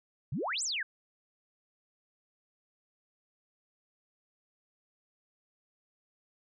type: exponential two-way sweep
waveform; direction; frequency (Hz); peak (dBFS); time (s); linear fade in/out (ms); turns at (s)
sine; up then down; 111.4 to 8340 to 1512; -31; 0.32-0.83; 5; 0.63
effects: none